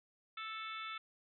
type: harmonic tone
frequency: 440 Hz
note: A4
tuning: in tune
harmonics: 3 / 4 / 5 / 6 / 7 / 8 / 9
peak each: -44 / -55 / -49 / -51 / -59 / -49 / -61 dBFS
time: 0.37-0.98 s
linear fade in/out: 5 ms
effects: none